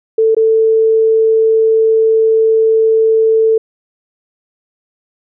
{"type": "tone with dropouts", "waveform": "sine", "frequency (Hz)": 444.2, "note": "A4", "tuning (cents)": 16, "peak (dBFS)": -7, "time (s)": [0.18, 3.58], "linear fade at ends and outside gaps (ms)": 5, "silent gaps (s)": [0.348, 0.366], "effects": []}